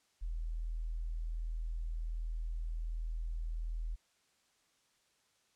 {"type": "tone", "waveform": "sine", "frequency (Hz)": 40.66, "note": "E1", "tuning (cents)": -23, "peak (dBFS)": -35, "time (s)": [0.21, 3.96], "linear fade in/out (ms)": 20, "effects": ["white hiss -73 dBFS RMS until 5.55 s", "low-pass 8000 Hz 12 dB/octave"]}